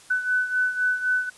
sine beating tone pair, 1499 / 1502.9 Hz, F#6 / F#6, +22 / +27 cents, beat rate 3.9 Hz, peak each -22 / -27 dBFS, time 0.1-1.3 s, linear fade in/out 10 ms, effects white hiss -50 dBFS RMS until 1.37 s + resampled to 24000 Hz

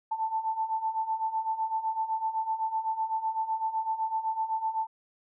sine beating tone pair, 880 / 887.9 Hz, A5 / A5, 0 / +15 cents, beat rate 7.9 Hz, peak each -33 / -29 dBFS, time 0.11-4.87 s, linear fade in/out 10 ms, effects none

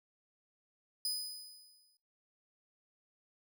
sawtooth tone with exponential decay, 4993 Hz, D#8, 5 cents sharp, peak -29 dBFS, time 1.05-1.97 s, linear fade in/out 2 ms, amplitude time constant 200 ms, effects noise-tail reverb RT60 0.4 s tail -23 dB re dry

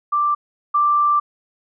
sine tone pair in turn, 1177 / 1177 Hz, D6 / D6, +3 / +3 cents, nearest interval unison, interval 0 cents, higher neither, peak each -15 / -13 dBFS, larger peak second, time 0.12-0.35 / 0.74-1.2 s, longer second, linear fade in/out 10 ms, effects none

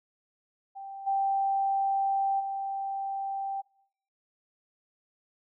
sine tone with level steps, 784 Hz, G5, in tune, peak -38 / -24 / -30 dBFS, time 0.75-3.62 s, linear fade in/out 20 ms, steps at 1.06 / 2.39 s, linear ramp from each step 20 ms, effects noise-tail reverb RT60 0.7 s tail -23 dB re dry

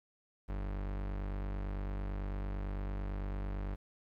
40% pulse tone, 48.96 Hz, G1, 1 cent flat, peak -35 dBFS, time 0.48-3.76 s, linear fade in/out 20 ms, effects low-pass 2000 Hz 12 dB/octave + 11-bit

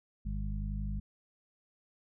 harmonic tone with a mistuned harmonic, 51 Hz, G#1, 31 cents flat, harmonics 1 / 2 / 3 / 4, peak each -34 / -42 / -43 / -42 dBFS, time 0.25-1 s, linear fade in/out 10 ms, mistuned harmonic 1, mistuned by -17 cents, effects none

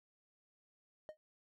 triangle tone with exponential decay, 617 Hz, D#5, 15 cents flat, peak -39 dBFS, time 1.09-1.17 s, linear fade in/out 0 ms, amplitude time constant 17 ms, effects none

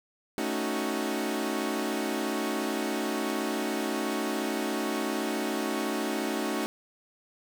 sawtooth chord, D# half-diminished seventh, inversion second, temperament equal, 220 / 277.2 / 311.1 / 370 Hz, A3 / C#4 / D#4 / F#4, 0 / 0 / 0 / 0 cents, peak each -30 dBFS, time 0.38-6.66 s, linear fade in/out 0 ms, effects 8-bit

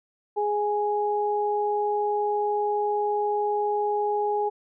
sine tone pair together, 416.1 / 830.6 Hz, G#4 / G#5, +3 / 0 cents, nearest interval octave, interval 1197 cents, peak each -25 dBFS, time 0.36-4.5 s, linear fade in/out 20 ms, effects none

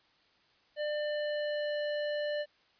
square tone with pitch glide, 597 to 592.2 Hz, D5 to D5, +28 to +14 cents, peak -32 dBFS, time 0.76-2.46 s, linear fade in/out 50 ms, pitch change -14 cents, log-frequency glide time 0.94-1.78 s, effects white hiss -67 dBFS RMS until 2.79 s + resampled to 11025 Hz

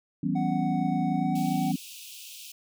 sine chord, C# half-diminished seventh, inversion first, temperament equal with one note detuned, 164.81 / 191.96 / 246.9 / 277.2 Hz, E3 / G3 / B3 / C#4, 0 / -36 / 0 / 0 cents, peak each -30 dBFS, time 0.23-1.76 s, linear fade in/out 5 ms
triangle tone with pitch glide, 743 to 757.7 Hz, F#5 to F#5, +7 to +41 cents, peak -29 dBFS, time 0.35-1.72 s, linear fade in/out 10 ms, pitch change +34 cents, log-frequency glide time 1.12-1.46 s
pink high-pass noise, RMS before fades -44 dBFS, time 1.35-2.52 s, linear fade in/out 5 ms, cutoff 2500 Hz, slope 96 dB/octave
effects none

